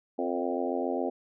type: harmonic tone with a mistuned harmonic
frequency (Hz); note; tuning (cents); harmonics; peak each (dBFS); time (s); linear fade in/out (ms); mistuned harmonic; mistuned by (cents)
87.31; F2; 0; 3 / 4 / 5 / 6 / 7 / 8 / 9; -33 / -34 / -35 / -36 / -36 / -37 / -38; 0.18-1.1; 10; 5; +28
effects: none